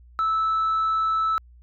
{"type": "tone", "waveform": "sine", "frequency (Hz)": 1311, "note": "E6", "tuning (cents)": -10, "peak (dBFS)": -18, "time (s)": [0.19, 1.38], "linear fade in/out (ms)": 0, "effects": ["tanh soft clip ceiling -18 dBFS", "added 60 Hz sine -47 dBFS peak until 1.62 s"]}